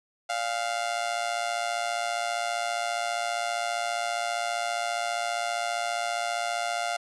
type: tone with amplitude modulation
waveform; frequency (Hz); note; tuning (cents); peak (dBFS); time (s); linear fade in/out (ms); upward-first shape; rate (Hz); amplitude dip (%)
sawtooth; 698.5; F5; 0; -20; 0.29-6.97; 10; sine; 115; 75
effects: resampled to 22050 Hz